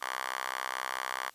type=tone with high-pass filter; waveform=5% pulse; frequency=64.6 Hz; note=C2; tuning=21 cents flat; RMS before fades=-36 dBFS; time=0.01-1.3 s; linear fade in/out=10 ms; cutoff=1200 Hz; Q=7.4; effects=white hiss -61 dBFS RMS until 1.34 s + resampled to 32000 Hz